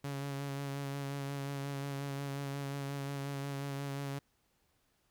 sawtooth tone with vibrato, 139.7 Hz, C#3, 14 cents sharp, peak -33 dBFS, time 0.04-4.19 s, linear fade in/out 5 ms, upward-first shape sine, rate 5.6 Hz, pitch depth 22 cents each way, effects pink hiss -75 dBFS RMS until 5.1 s

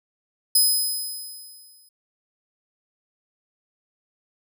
10% pulse tone with exponential decay, 5040 Hz, D#8, 21 cents sharp, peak -8 dBFS, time 0.55-1.89 s, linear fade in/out 5 ms, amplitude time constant 290 ms, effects none

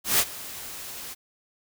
white noise with ADSR envelope, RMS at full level -19 dBFS, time 0.04-1.15 s, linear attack 150 ms, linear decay 54 ms, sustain -19 dB, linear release 25 ms, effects none

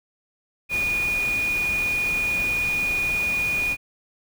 sine tone in noise, 2453 Hz, D#7, 25 cents flat, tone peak -21 dBFS, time 0.69-3.77 s, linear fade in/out 50 ms, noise pink, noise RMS -34 dBFS, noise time 0.69-3.77 s, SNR +10 dB, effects none

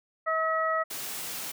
harmonic tone, 642 Hz, E5, 46 cents flat, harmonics 1 / 2 / 3, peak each -29 / -27 / -32 dBFS, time 0.26-0.84 s, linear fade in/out 20 ms
white high-pass noise, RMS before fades -36 dBFS, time 0.9-1.52 s, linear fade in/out 10 ms, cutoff 110 Hz, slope 24 dB/octave
effects none

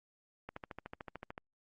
click train, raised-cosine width 0.5 ms, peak -28 dBFS, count 13, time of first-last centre 0.49-1.379 s, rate 13.5 Hz, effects Opus 48 kbps

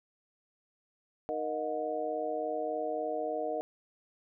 harmonic tone with a mistuned harmonic, 155.56 Hz, D#3, in tune, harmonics 2 / 3 / 4 / 5, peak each -41 / -36 / -35 / -37 dBFS, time 1.29-3.61 s, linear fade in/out 0 ms, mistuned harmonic 5, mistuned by -120 cents, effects none

